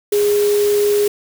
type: tone in noise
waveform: sine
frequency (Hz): 412.3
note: G#4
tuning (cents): -13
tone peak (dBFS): -12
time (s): 0.12-1.08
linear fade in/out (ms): 5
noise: white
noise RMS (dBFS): -27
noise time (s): 0.12-1.08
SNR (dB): +12
effects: none